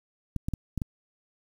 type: clicks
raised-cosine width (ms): 5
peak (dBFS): -17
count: 5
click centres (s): 0.363 / 0.485 / 0.537 / 0.777 / 0.818
effects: 8-bit